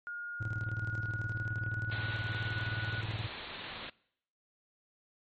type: tone with pitch glide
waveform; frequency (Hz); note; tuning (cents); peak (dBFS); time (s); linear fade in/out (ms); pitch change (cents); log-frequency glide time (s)
sine; 1426 to 1467.8; F6 to F#6; +36 to -14; -37; 0.07-3.01; 0; +50; 0.34-2.08
type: tone with tremolo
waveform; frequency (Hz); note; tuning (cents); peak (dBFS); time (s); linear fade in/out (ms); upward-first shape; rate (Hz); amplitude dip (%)
triangle; 108.2; A2; -29; -30; 0.4-3.27; 10; square; 19; 75
type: low-pass noise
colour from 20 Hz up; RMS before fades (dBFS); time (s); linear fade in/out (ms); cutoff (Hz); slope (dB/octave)
white; -44; 1.91-3.9; 5; 4100; 96
effects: noise-tail reverb RT60 0.7 s tail -23 dB re dry + MP3 32 kbps